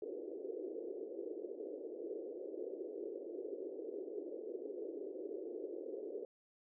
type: band-pass noise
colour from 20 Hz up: pink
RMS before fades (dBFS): -45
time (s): 0.02-6.25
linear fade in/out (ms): 2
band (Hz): 340 to 490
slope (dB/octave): 48
effects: none